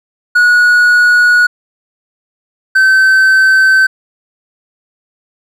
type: tone pair in turn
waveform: triangle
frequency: 1458 / 1539.8 Hz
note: F#6 / G6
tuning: -26 / -31 cents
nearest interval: minor second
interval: 95 cents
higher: second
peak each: -3 dBFS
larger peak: neither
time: 0.35-1.47 / 2.75-3.87 s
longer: neither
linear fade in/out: 10 ms
effects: none